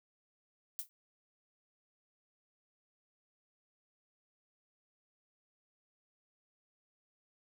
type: noise with exponential decay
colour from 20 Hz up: violet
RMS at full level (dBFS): -35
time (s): 0.79-0.89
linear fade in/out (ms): 0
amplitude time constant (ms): 21
effects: none